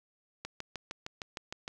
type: click train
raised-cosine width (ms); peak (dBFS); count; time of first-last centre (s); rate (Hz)
0.2; -21; 9; 0.45-1.679; 6.51
effects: none